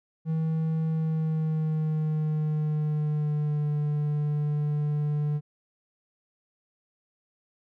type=tone with pitch glide; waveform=triangle; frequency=160 to 148.43 Hz; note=D#3 to D3; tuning=+49 to +19 cents; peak=-22 dBFS; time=0.25-5.41 s; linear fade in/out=50 ms; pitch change=-130 cents; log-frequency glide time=0.88-3.69 s; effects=none